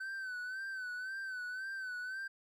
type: tone with vibrato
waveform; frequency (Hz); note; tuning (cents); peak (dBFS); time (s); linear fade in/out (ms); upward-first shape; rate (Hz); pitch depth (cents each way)
triangle; 1524; G6; -49; -37; 0-2.28; 10; sine; 1.9; 62
effects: none